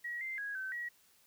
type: tone with pitch steps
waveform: sine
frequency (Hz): 1911 / 2085 / 1653 / 1537 / 1913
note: A#6 / C7 / G#6 / G6 / A#6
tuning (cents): +43 / -7 / -9 / -35 / +44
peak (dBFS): -37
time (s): 0.04-0.89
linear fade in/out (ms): 10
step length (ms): 170
effects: white hiss -67 dBFS RMS until 1.26 s